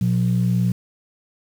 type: tone pair together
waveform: sine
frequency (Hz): 120 / 179.55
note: B2 / F3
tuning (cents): -49 / +48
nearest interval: perfect fifth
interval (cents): 697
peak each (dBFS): -18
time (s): 0.01-0.72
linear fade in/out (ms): 5
effects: tanh soft clip ceiling -10 dBFS + 7-bit